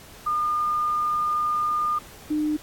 sine tone pair in turn, 1213 / 303.2 Hz, D#6 / D#4, -44 / -45 cents, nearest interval 2 octaves, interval 2401 cents, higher first, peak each -21 dBFS, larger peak neither, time 0.26-1.99 / 2.3-2.57 s, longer first, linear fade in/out 10 ms, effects pink hiss -46 dBFS RMS until 2.62 s + AAC 64 kbps

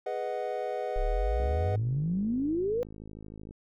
triangle chord, G# minor seventh, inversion none, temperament equal, 415.3 / 493.9 / 622.3 / 740 Hz, G#4 / B4 / D#5 / F#5, 0 / 0 / 0 / 0 cents, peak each -35 / -33 / -34 / -34 dBFS, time 0.06-1.76 s, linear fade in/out 5 ms
sine exponential sweep, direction up, 31.81 to 503 Hz, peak -26 dBFS, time 0.96-2.83 s, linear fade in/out 0 ms
click train, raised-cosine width 3 ms, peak -32 dBFS, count 113, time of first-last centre 1.4-3.509 s, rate 53.1 Hz
effects none

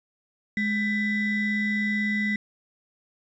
triangle ring-modulated tone, 891 Hz, A5, 22 cents sharp, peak -18 dBFS, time 0.57-2.36 s, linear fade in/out 2 ms, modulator 1100 Hz, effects resampled to 16000 Hz

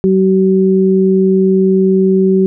sine tone pair together, 189.85 / 379.7 Hz, F#3 / F#4, +45 / +45 cents, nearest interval octave, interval 1200 cents, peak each -10 dBFS, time 0.04-2.46 s, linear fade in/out 0 ms, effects none

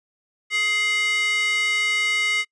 square tone with high-pass filter, 420.4 Hz, G#4, 21 cents sharp, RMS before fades -22 dBFS, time 0.5-2.45 s, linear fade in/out 50 ms, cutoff 2200 Hz, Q 4.5, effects noise-tail reverb RT60 0.1 s tail -26 dB re dry + resampled to 22050 Hz

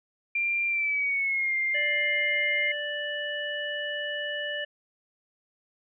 sine tone with pitch glide, 2379 to 2107 Hz, D7 to C7, +22 to +12 cents, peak -24 dBFS, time 0.35-2.72 s, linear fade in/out 5 ms, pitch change -210 cents, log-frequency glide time 0.67-1.55 s
harmonic tone, 588 Hz, D5, 2 cents sharp, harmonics 1 / 3 / 5, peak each -35 / -32 / -35 dBFS, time 1.74-4.65 s, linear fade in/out 10 ms
effects none

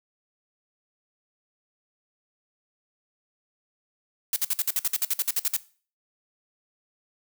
blue noise bursts, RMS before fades -24 dBFS, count 15, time 4.33-5.566 s, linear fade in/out 2 ms, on 32 ms, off 54 ms, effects noise-tail reverb RT60 0.4 s tail -18 dB re dry

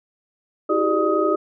sine tone cluster, 321.8 / 375.3 / 407 / 598 / 1257 Hz, E4 / F#4 / G#4 / D5 / D#6, -42 / +25 / -35 / +31 / +17 cents, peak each -23 dBFS, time 0.69-1.36 s, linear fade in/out 10 ms, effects none

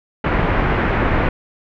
pink low-pass noise, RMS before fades -17 dBFS, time 0.24-1.29 s, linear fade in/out 5 ms, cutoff 2200 Hz, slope 24 dB/octave, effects none

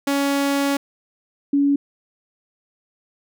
sawtooth / sine tone pair in turn, 280 / 282.6 Hz, C#4 / C#4, +18 / +34 cents, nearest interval unison, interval 16 cents, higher second, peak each -14 dBFS, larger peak neither, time 0.07-0.77 / 1.53-1.76 s, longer first, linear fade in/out 5 ms, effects none

